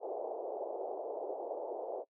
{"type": "band-pass noise", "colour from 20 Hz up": "pink", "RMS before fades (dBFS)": -40, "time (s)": [0, 2.05], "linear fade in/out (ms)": 50, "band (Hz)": [390, 780], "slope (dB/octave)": 48, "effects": ["noise-tail reverb RT60 0.1 s tail -24 dB re dry"]}